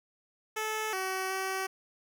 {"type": "tone with pitch steps", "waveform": "10% pulse", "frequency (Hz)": [434.4, 377.9, 381.1], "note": ["A4", "F#4", "G4"], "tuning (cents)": [-22, 37, -49], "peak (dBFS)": -23, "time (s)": [0.56, 1.67], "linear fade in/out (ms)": 10, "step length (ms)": 370, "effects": []}